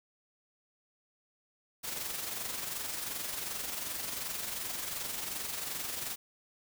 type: noise with amplitude modulation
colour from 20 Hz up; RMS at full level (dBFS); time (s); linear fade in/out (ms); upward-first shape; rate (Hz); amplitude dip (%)
white; -36; 1.83-6.16; 20; sine; 22.7; 45
effects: none